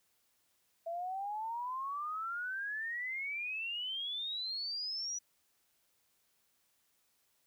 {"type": "exponential sweep", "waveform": "sine", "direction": "up", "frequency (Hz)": [661, 5910], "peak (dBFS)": -36, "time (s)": [0.86, 5.19], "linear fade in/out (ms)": 10, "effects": ["white hiss -75 dBFS RMS until 7.46 s"]}